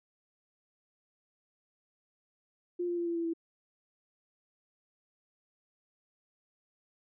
sine tone with pitch steps, 352.1 / 347.9 / 343.7 / 339.5 / 335.4 / 331.4 Hz, F4 / F4 / F4 / F4 / E4 / E4, +14 / -7 / -28 / -49 / +30 / +9 cents, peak -30 dBFS, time 2.79-3.336 s, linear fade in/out 10 ms, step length 91 ms, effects none

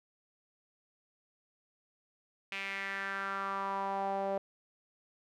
sawtooth tone with band-pass filter sweep, 196 Hz, G3, in tune, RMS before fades -36 dBFS, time 2.52-4.38 s, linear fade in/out 2 ms, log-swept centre 2500 to 620 Hz, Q 4, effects none

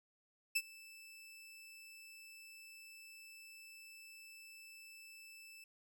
sawtooth tone with ADSR envelope, 2637 Hz, E7, in tune, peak -27 dBFS, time 0.55-5.64 s, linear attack 12 ms, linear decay 50 ms, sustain -24 dB, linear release 3 ms, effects none

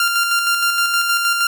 sawtooth tone with tremolo, 1391 Hz, F6, 7 cents flat, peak -10 dBFS, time 0-1.47 s, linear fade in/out 2 ms, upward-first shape square, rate 6.4 Hz, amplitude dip 35%, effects none

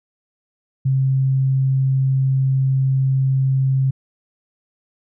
sine tone, 133.4 Hz, C3, 34 cents sharp, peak -14 dBFS, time 0.85-3.91 s, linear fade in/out 10 ms, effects none

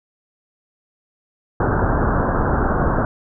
pink low-pass noise, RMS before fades -18 dBFS, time 1.6-3.05 s, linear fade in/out 2 ms, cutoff 1600 Hz, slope 96 dB/octave, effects none

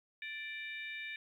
harmonic tone with a mistuned harmonic, 587.3 Hz, D5, in tune, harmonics 3 / 4 / 5 / 6, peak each -45 / -43 / -54 / -50 dBFS, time 0.22-1.16 s, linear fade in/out 2 ms, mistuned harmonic 6, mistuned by +78 cents, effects 12-bit

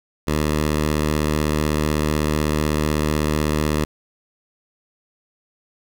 10% pulse tone, 76 Hz, D#2, 40 cents flat, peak -10 dBFS, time 0.27-3.85 s, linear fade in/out 10 ms, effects none

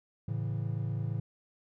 triangle chord, A major, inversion none, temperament equal, 110 / 138.59 / 164.81 Hz, A2 / C#3 / E3, 0 / 0 / 0 cents, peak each -31 / -34 / -37 dBFS, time 0.28-1.2 s, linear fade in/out 5 ms, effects none

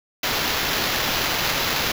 violet noise with sample-and-hold, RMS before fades -23 dBFS, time 0.23-1.92 s, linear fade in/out 5 ms, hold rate 8820 Hz, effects none

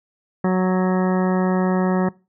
harmonic tone with a mistuned harmonic, 185 Hz, F#3, in tune, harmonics 1 / 2 / 3 / 4 / 5 / 6 / 7 / 9 / 10, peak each -17 / -23 / -27 / -29 / -31 / -33 / -34 / -36 / -37 dBFS, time 0.44-2.09 s, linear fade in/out 5 ms, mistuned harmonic 10, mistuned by +19 cents, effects noise-tail reverb RT60 0.3 s tail -23 dB re dry

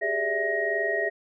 sine tone cluster, 387.9 / 410.4 / 579 / 658 / 1880 Hz, G4 / G#4 / D5 / E5 / A#6, -18 / -21 / -25 / -3 / +14 cents, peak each -36 / -30 / -34 / -29 / -27 dBFS, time 0.01-1.1 s, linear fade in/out 20 ms, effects none

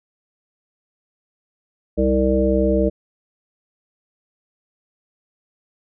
harmonic tone with a mistuned harmonic, 65.41 Hz, C2, in tune, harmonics 1 / 3 / 5 / 7 / 9, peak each -21 / -21 / -21 / -21 / -21 dBFS, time 1.97-2.9 s, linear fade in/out 20 ms, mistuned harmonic 5, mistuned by -18 cents, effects none

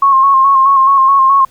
sine tone with vibrato, 1083 Hz, C#6, 41 cents flat, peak -5 dBFS, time 0.02-1.45 s, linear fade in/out 5 ms, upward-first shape square, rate 4.7 Hz, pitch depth 33 cents each way, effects pink hiss -48 dBFS RMS until 1.5 s

